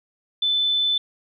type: tone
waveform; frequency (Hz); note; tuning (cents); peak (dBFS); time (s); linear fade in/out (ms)
sine; 3515; A7; -2; -18; 0.42-0.98; 5
effects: none